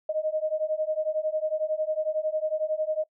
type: beating tone pair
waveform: sine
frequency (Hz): 616 / 627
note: D#5 / D#5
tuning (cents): -17 / +13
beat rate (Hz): 11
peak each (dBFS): -28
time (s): 0.09-3.04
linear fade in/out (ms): 5
effects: noise-tail reverb RT60 0.1 s tail -21 dB re dry